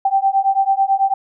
sine beating tone pair, 776 / 785.1 Hz, G5 / G5, -18 / +2 cents, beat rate 9.1 Hz, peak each -16 dBFS, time 0.05-1.14 s, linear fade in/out 5 ms, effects none

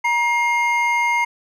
triangle tone pair together, 947.5 / 2127 Hz, A#5 / C7, +28 / +28 cents, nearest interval octave + major second, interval 1400 cents, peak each -17 dBFS, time 0.04-1.25 s, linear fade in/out 10 ms, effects none

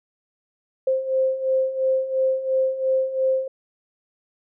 sine beating tone pair, 523.3 / 526.2 Hz, C5 / C5, 0 / +10 cents, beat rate 2.9 Hz, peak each -25 / -20 dBFS, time 0.87-3.48 s, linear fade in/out 5 ms, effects none

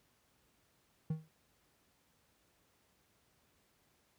triangle tone with exponential decay, 157.8 Hz, D#3, 25 cents sharp, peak -28 dBFS, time 1.1-1.29 s, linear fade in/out 5 ms, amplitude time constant 40 ms, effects pink hiss -73 dBFS RMS until 4.18 s + high-pass 60 Hz 12 dB/octave

